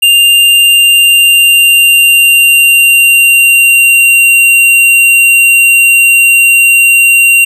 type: tone with pitch glide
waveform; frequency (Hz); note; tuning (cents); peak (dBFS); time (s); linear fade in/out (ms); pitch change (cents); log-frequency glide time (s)
square; 2794 to 2760; F7 to F7; 0 to -21; -3; 0.02-7.45; 10; -21; 0.39-4.29
effects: none